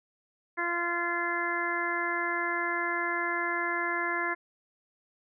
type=harmonic tone; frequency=345 Hz; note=F4; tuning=21 cents flat; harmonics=1 / 2 / 3 / 4 / 5 / 6; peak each=-36 / -38 / -34 / -36 / -32 / -35 dBFS; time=0.57-4.35 s; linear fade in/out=20 ms; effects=none